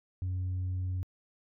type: tone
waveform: sine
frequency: 91.9 Hz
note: F#2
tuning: 11 cents flat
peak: -28 dBFS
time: 0.22-1.03 s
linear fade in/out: 0 ms
effects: tanh soft clip ceiling -29 dBFS